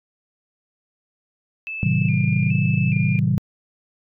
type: tone with vibrato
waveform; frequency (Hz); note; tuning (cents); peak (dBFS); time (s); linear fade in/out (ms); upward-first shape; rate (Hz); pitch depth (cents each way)
sine; 2510; D#7; +15; -27; 1.67-3.19; 0; square; 1.2; 77
type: chord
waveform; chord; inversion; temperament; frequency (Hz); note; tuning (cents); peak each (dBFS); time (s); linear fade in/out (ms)
sine; A diminished seventh; none; just; 110 / 132 / 158.4 / 190.08; A2 / C3 / Eb3 / Gb3; 0 / +16 / +31 / +47; -22 / -21 / -21 / -22; 1.83-3.38; 0
effects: tanh soft clip ceiling -6 dBFS

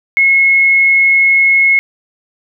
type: tone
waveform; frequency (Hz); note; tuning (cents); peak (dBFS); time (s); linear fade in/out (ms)
sine; 2174; C#7; -34; -6; 0.17-1.79; 0
effects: none

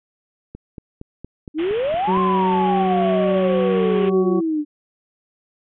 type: click train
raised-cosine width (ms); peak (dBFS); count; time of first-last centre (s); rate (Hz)
3; -21; 8; 0.55-2.174; 4.31
type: exponential two-way sweep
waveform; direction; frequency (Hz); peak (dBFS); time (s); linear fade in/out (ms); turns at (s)
sine; up then down; 292.7 to 1070 to 292.7; -18; 1.54-4.65; 50; 2.19
type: low-pass noise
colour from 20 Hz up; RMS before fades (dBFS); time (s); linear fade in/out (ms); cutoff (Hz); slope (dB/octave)
white; -35; 1.58-4.1; 10; 3300; 96
type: harmonic tone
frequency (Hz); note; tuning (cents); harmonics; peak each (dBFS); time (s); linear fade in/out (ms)
187.4; F#3; +22; 1 / 2 / 3 / 4 / 6; -20 / -21 / -35 / -33 / -32; 2.07-4.41; 20
effects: none

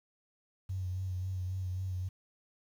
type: tone with vibrato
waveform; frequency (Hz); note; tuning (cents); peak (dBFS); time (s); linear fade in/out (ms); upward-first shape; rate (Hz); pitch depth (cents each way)
sine; 92.7; F#2; +4; -33; 0.69-2.09; 10; sine; 3.7; 34
effects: 10-bit

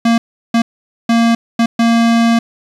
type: tone bursts at uneven times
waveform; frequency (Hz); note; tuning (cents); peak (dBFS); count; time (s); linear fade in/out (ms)
square; 231.3; A#3; -13; -9; 5; 0.05-0.18 / 0.54-0.62 / 1.09-1.35 / 1.59-1.66 / 1.79-2.39; 5
effects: low-pass 6000 Hz 12 dB/octave + 7-bit

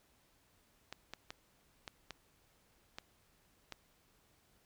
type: clicks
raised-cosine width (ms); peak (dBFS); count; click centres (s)
0.2; -26; 7; 0.926 / 1.136 / 1.305 / 1.878 / 2.107 / 2.985 / 3.723
effects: pink hiss -71 dBFS RMS until 4.65 s

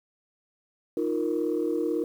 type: chord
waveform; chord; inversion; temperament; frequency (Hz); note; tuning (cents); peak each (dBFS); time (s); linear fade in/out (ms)
sine; Eb suspended second; none; equal; 311.1 / 349.2 / 466.2; Eb4 / F4 / Bb4; 0 / 0 / 0; -28; 0.97-2.04; 2
effects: tanh soft clip ceiling -17 dBFS + 9-bit

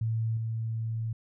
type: tone with level steps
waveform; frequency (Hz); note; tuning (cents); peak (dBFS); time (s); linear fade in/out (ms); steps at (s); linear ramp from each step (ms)
sine; 112.6; A2; +40; -26 / -29; 0.01-1.13; 5; 0.37; 2
effects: none

